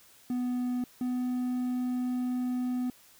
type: tone pair in turn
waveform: triangle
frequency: 247.9 / 249.8 Hz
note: B3 / B3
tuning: +7 / +20 cents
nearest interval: unison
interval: 13 cents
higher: second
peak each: -26 dBFS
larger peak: neither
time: 0.3-0.84 / 1.01-2.9 s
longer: second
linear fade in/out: 2 ms
effects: white hiss -58 dBFS RMS until 3.19 s